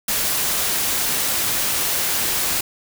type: noise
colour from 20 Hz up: white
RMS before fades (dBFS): -21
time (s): 0.08-2.61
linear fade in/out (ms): 5
effects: none